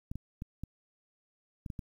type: clicks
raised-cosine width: 5 ms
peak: -26 dBFS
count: 7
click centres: 0.115 / 0.156 / 0.421 / 0.636 / 1.662 / 1.702 / 1.792 s
effects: 10-bit